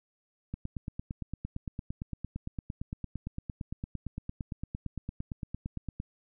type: click train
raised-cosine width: 5 ms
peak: -23 dBFS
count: 49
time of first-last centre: 0.54-6.001 s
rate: 8.79 Hz
effects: none